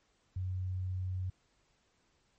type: tone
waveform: sine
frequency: 92.5 Hz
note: F#2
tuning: in tune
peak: -33 dBFS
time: 0.36-1.3 s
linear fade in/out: 5 ms
effects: pink hiss -73 dBFS RMS until 2.38 s + MP3 32 kbps